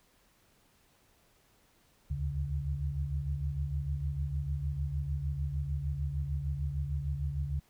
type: tone cluster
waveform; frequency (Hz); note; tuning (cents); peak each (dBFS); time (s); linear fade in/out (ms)
sine; 70.9 / 77.5 / 140.9; C#2 / D#2 / C#3; +40 / -6 / +29; -35 / -36 / -35; 2.1-7.6; 10
effects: pink hiss -67 dBFS RMS until 7.69 s